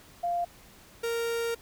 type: tone pair in turn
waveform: sine / 45% pulse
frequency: 696 / 464.5 Hz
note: F5 / A#4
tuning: -6 / -6 cents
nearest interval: perfect fifth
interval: 700 cents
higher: first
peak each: -26 / -28 dBFS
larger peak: first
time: 0.23-0.45 / 1.03-1.55 s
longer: second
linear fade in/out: 10 ms
effects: pink hiss -54 dBFS RMS until 1.61 s